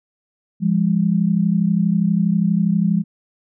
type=tone pair together; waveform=sine; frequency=171.83 / 204.2 Hz; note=F3 / G#3; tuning=-28 / -29 cents; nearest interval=minor third; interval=299 cents; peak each=-17 dBFS; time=0.6-3.04 s; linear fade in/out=50 ms; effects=none

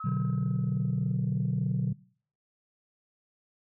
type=tone with exponential decay; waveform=sine; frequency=1286 Hz; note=E6; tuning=43 cents flat; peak=-35 dBFS; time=0-1.15 s; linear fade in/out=5 ms; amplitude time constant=250 ms
type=chord; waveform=sine; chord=B minor; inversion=none; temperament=equal; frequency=123.47 / 146.83 / 185 Hz; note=B2 / D3 / F#3; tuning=0 / 0 / 0 cents; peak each=-29 dBFS; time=0.04-1.93 s; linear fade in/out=10 ms
effects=noise-tail reverb RT60 0.5 s tail -22 dB re dry + tanh soft clip ceiling -20 dBFS

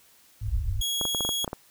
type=low-pass noise; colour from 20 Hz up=white; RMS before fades=-27 dBFS; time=0.41-0.82 s; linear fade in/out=20 ms; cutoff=110 Hz; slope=96 dB/octave
type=tone; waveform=sawtooth; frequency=3322 Hz; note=G#7; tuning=in tune; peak=-23 dBFS; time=0.81-1.45 s; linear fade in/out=5 ms
type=clicks; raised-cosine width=1 ms; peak=-17 dBFS; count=9; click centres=1.013 / 1.053 / 1.148 / 1.207 / 1.25 / 1.291 / 1.445 / 1.478 / 1.531 s
effects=white hiss -58 dBFS RMS until 1.7 s

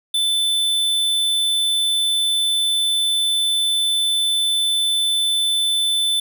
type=tone; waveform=square; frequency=3520 Hz; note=A7; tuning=in tune; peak=-17 dBFS; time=0.14-6.2 s; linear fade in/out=5 ms; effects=none

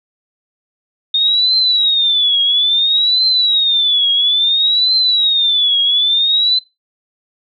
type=tone with vibrato; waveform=sine; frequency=3672 Hz; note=A#7; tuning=27 cents flat; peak=-10 dBFS; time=1.14-6.59 s; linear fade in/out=5 ms; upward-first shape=triangle; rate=0.59 Hz; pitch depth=200 cents each way; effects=noise-tail reverb RT60 0.2 s tail -19 dB re dry

